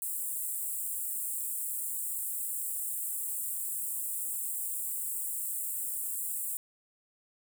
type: high-pass noise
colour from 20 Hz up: pink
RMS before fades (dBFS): -35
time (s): 0.02-6.57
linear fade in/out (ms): 0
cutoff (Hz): 7700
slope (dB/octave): 96
effects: none